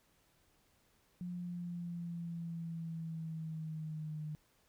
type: linear sweep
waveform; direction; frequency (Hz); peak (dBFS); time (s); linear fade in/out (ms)
sine; down; 178 to 152.2; -39; 1.21-4.35; 0
effects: pink hiss -72 dBFS RMS until 4.68 s